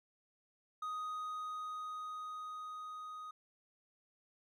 triangle tone with level ramp, 1248 Hz, D#6, 5 cents sharp, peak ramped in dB -36 to -43 dBFS, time 0.82-3.31 s, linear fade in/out 5 ms, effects none

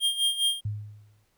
square tone with tremolo, 3213 Hz, G7, 42 cents sharp, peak -21 dBFS, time 0-0.61 s, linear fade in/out 50 ms, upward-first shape sine, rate 4.9 Hz, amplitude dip 75%
sine tone with exponential decay, 104.7 Hz, G#2, 15 cents sharp, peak -25 dBFS, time 0.65-1.25 s, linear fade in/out 5 ms, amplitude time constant 130 ms
effects pink hiss -70 dBFS RMS until 1.37 s

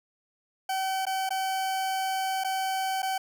40% pulse tone with dropouts, 764 Hz, G5, 45 cents flat, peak -26 dBFS, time 0.69-3.18 s, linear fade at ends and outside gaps 5 ms, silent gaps 1.054-1.066 / 1.292-1.305 / 2.438-2.445 / 3.021-3.028 s, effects none

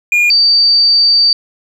triangle / sine tone pair in turn, 2426 / 4622 Hz, D#7 / D8, -44 / -28 cents, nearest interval major seventh, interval 1116 cents, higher second, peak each -6 dBFS, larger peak neither, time 0.12-0.3 / 0.3-1.33 s, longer second, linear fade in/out 2 ms, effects none

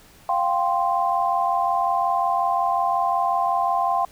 sine chord, F suspended second, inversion none, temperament equal, 698.5 / 784 / 1046.5 Hz, F5 / G5 / C6, 0 / 0 / 0 cents, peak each -23 dBFS, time 0.29-4.05 s, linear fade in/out 2 ms, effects pink hiss -51 dBFS RMS until 4.11 s

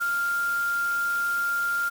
sine tone in noise, 1396.9 Hz, F6, in tune, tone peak -23 dBFS, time 0-1.9 s, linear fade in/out 20 ms, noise white, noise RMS -40 dBFS, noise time 0-1.9 s, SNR +14 dB, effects none

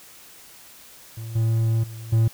triangle tone with level steps, 113 Hz, A2, 47 cents sharp, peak -29 / -16 / -32 / -13 dBFS, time 1.17-2.28 s, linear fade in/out 5 ms, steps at 1.35 / 1.83 / 2.12 s, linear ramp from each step 10 ms, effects white hiss -47 dBFS RMS until 2.33 s

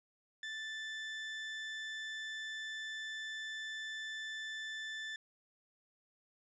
30% pulse tone, 1760 Hz, A6, in tune, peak -38 dBFS, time 0.43-5.16 s, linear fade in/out 2 ms, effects resampled to 16000 Hz

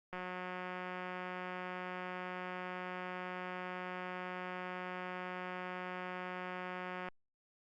click train, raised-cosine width 0.5 ms, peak -28 dBFS, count 1267, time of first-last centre 0.13-7.086 s, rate 182 Hz, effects Opus 48 kbps

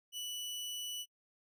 sawtooth tone, 2960 Hz, F#7, in tune, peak -36 dBFS, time 0.12-1.06 s, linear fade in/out 50 ms, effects noise-tail reverb RT60 0.1 s tail -26 dB re dry

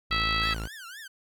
sawtooth tone, 55 Hz, A1, in tune, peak -28 dBFS, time 0.1-0.68 s, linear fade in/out 20 ms
harmonic tone, 655 Hz, E5, 11 cents flat, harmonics 2 / 3 / 4 / 5 / 6 / 7, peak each -29 / -31 / -32 / -33 / -34 / -34 dBFS, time 0.11-0.54 s, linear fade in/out 5 ms
sawtooth tone with vibrato, 1565 Hz, G6, 3 cents flat, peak -37 dBFS, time 0.42-1.08 s, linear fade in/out 10 ms, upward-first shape triangle, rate 3.9 Hz, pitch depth 290 cents each way
effects none

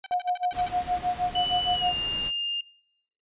5% pulse tone bursts, 770 Hz, G5, 31 cents flat, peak -22 dBFS, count 9, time 0.04-0.687 s, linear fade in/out 2 ms, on 23 ms, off 55 ms
sine tone with tremolo, 720 Hz, F#5, 47 cents flat, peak -21 dBFS, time 0.11-1.94 s, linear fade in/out 0 ms, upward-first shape sine, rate 6.4 Hz, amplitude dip 100%
pink noise, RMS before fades -39 dBFS, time 0.51-2.32 s, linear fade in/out 50 ms
sine tone with pitch glide, 2976 to 2812 Hz, F#7 to F7, +9 to +11 cents, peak -26 dBFS, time 1.35-2.61 s, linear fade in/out 5 ms, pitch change -98 cents, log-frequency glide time 1.73-1.9 s
effects noise-tail reverb RT60 0.8 s tail -25 dB re dry + resampled to 8000 Hz

